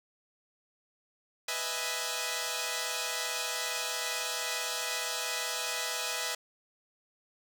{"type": "chord", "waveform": "5% pulse", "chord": "E major seventh", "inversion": "second", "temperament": "equal", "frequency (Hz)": [493.9, 622.3, 659.3, 830.6], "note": ["B4", "D#5", "E5", "G#5"], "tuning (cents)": [0, 0, 0, 0], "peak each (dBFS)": [-26, -27, -26, -26], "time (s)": [1.48, 6.35], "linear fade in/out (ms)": 5, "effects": []}